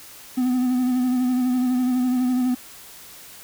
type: tone with vibrato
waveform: triangle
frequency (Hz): 251.7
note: B3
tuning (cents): +33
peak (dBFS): -16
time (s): 0.37-2.55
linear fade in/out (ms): 10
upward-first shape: sine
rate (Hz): 12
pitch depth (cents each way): 34
effects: white hiss -43 dBFS RMS until 3.43 s